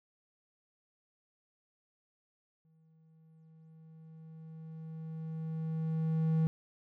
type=tone with exponential growth; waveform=triangle; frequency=160.1 Hz; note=D#3; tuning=50 cents sharp; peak=-23 dBFS; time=2.65-6.47 s; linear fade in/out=0 ms; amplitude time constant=830 ms; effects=none